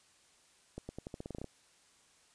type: accelerating click train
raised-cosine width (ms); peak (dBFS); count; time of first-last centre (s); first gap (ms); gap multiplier
2; -28; 12; 0.78-1.443; 110; 0.87
effects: white hiss -66 dBFS RMS until 2.34 s + resampled to 22050 Hz